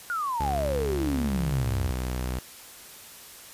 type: exponential sweep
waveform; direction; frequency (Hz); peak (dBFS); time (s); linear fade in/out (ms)
sine; down; 1465 to 76.9; -26; 0.1-1.91; 0
type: tone with pitch glide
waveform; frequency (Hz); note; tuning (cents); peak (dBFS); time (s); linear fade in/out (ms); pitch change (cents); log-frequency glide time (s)
sawtooth; 70.5 to 62.81; C#2 to B1; +30 to +30; -24; 0.4-2.39; 5; -200; 1.11-1.99
effects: white hiss -46 dBFS RMS until 3.53 s + resampled to 32000 Hz